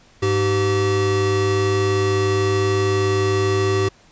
square tone pair together, 101.81 / 384.4 Hz, G#2 / G4, -34 / -34 cents, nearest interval octave + major seventh, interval 2300 cents, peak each -21 / -19 dBFS, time 0.22-3.89 s, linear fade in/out 10 ms, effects pink hiss -52 dBFS RMS until 4.11 s + resampled to 16000 Hz

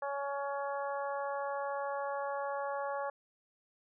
harmonic tone, 280.4 Hz, C#4, 20 cents sharp, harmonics 2 / 3 / 4 / 5 / 6, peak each -37 / -39 / -41 / -47 / -47 dBFS, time 0.02-3.1 s, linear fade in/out 5 ms, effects none

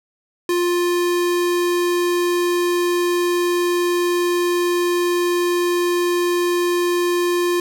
square tone, 351.1 Hz, F4, 9 cents sharp, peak -17 dBFS, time 0.49-7.6 s, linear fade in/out 2 ms, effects none

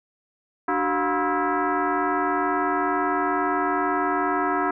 sine tone with frequency modulation, 294.9 Hz, D4, 7 cents sharp, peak -20 dBFS, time 0.68-4.71 s, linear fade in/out 5 ms, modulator 336 Hz, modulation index 3.9, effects none

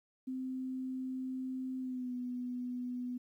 sine tone with pitch glide, 259.1 to 247.8 Hz, C4 to B3, -17 to +6 cents, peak -36 dBFS, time 0.27-3.18 s, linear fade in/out 10 ms, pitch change -77 cents, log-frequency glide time 1.79-2.14 s, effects 12-bit

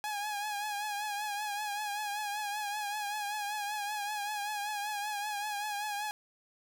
sawtooth tone with vibrato, 830.6 Hz, G#5, in tune, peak -30 dBFS, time 0.04-6.11 s, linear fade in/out 0 ms, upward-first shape triangle, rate 5.2 Hz, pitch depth 60 cents each way, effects none

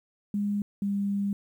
sine tone pair in turn, 204.3 / 200.4 Hz, G#3 / G3, -28 / +38 cents, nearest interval unison, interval 34 cents, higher first, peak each -25 dBFS, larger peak neither, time 0.34-0.62 / 0.82-1.33 s, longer second, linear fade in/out 2 ms, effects 10-bit

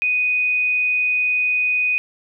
sine tone, 2489 Hz, D#7, in tune, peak -16 dBFS, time 0.02-1.98 s, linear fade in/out 0 ms, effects none

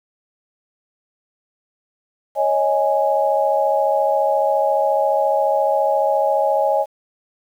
sine chord, C# suspended second, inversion none, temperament equal with one note detuned, 554.4 / 628.8 / 830.6 Hz, C#5 / D#5 / G#5, 0 / +18 / 0 cents, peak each -19 dBFS, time 2.35-6.86 s, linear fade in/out 50 ms, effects 8-bit

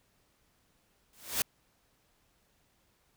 white noise with exponential growth, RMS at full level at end -26 dBFS, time 1.13-1.42 s, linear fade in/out 2 ms, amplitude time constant 63 ms, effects pink hiss -71 dBFS RMS until 3.16 s

